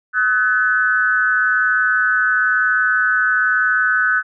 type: tone with amplitude modulation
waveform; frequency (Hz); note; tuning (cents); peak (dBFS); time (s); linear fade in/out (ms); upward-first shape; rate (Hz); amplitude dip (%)
sine; 1501; F#6; +24; -9; 0.13-4.23; 50; sine; 221; 90
effects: none